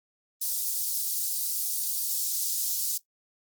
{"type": "high-pass noise", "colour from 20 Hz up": "white", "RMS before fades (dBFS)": -29, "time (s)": [0.41, 2.98], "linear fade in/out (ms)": 10, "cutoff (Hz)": 4800, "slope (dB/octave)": 24, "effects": ["noise-tail reverb RT60 0.1 s tail -17 dB re dry", "Opus 24 kbps"]}